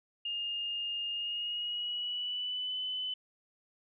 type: tone with pitch glide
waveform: sine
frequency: 2829 to 3015 Hz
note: F7 to F#7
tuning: +22 to +32 cents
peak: -33 dBFS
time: 0.25-3.14 s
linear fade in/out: 5 ms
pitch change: +110 cents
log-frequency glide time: 1.11-2.77 s
effects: none